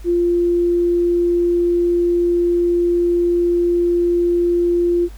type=tone; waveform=sine; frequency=347.3 Hz; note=F4; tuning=10 cents flat; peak=-13 dBFS; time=0.04-5.09 s; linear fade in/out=50 ms; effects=added 50 Hz sine -32 dBFS peak until 5.17 s + pink hiss -48 dBFS RMS until 5.17 s

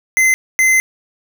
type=tone bursts at uneven times; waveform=square; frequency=2060 Hz; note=C7; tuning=28 cents flat; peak=-10 dBFS; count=2; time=0.17-0.34 / 0.59-0.8 s; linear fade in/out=0 ms; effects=none

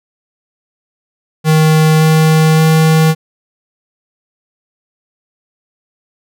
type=tone with pitch steps; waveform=square; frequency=156.8 / 157.8 / 158.81 Hz; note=D#3 / D#3 / D#3; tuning=+14 / +25 / +36 cents; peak=-7 dBFS; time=1.44-3.15 s; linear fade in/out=50 ms; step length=570 ms; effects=none

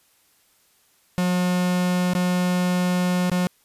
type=tone with dropouts; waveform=45% pulse; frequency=180 Hz; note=F#3; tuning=47 cents flat; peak=-19 dBFS; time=1.18-3.47 s; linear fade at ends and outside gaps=0 ms; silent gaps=2.135-2.151 / 3.298-3.316 s; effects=white hiss -61 dBFS RMS until 3.64 s + resampled to 32000 Hz

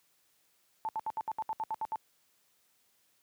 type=tone bursts; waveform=sine; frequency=880 Hz; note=A5; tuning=in tune; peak=-31 dBFS; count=11; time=0.85-1.958 s; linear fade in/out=0 ms; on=38 ms; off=69 ms; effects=white hiss -71 dBFS RMS until 3.22 s + high-pass 80 Hz 12 dB/octave

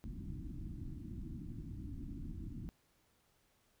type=low-pass noise; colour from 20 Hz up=pink; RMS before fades=-45 dBFS; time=0.04-2.69 s; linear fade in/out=0 ms; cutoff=330 Hz; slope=96 dB/octave; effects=pink hiss -74 dBFS RMS until 3.8 s

